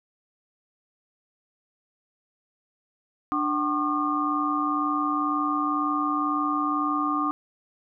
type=tone cluster; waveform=sine; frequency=295.7 / 757 / 1085 / 1207 Hz; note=D4 / F#5 / C#6 / D6; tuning=+12 / +39 / -37 / +47 cents; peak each=-27 / -34 / -29 / -26 dBFS; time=3.32-7.31 s; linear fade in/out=0 ms; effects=none